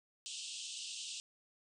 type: band-pass noise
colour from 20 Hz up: pink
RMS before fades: -45 dBFS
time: 0.26-1.2 s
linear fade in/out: 0 ms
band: 2700 to 8800 Hz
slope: 96 dB/octave
effects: none